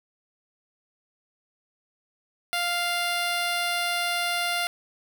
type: tone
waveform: 10% pulse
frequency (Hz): 698.5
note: F5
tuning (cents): 0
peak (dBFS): -16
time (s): 2.53-4.67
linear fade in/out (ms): 0
effects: none